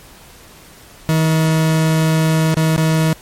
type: tone with dropouts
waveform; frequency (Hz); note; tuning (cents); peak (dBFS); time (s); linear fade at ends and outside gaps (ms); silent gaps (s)
40% pulse; 159.2; D#3; +40; -11; 1.09-3.13; 0; 2.542-2.569 / 2.763-2.779
effects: pink hiss -42 dBFS RMS until 3.21 s + MP3 64 kbps